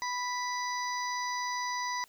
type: harmonic tone with a mistuned harmonic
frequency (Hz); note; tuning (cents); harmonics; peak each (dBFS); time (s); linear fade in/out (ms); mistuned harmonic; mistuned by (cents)
987.8; B5; 0; 1 / 2 / 4 / 5 / 6; -33 / -37 / -47 / -42 / -42; 0.02-2.04; 0; 5; -17
effects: white hiss -62 dBFS RMS until 2.08 s